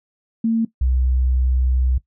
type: tone pair in turn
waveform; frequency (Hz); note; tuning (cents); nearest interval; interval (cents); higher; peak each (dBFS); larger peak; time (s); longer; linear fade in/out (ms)
sine; 226.6 / 63.59; A#3 / C2; -49 / -49; octave + minor seventh; 2200; first; -15; neither; 0.44-0.65 / 0.81-1.98; second; 5
effects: noise-tail reverb RT60 0.1 s tail -17 dB re dry